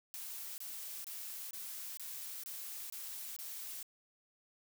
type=noise bursts; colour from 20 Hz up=blue; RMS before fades=-45 dBFS; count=8; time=0.14-3.828 s; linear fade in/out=0 ms; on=440 ms; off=24 ms; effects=none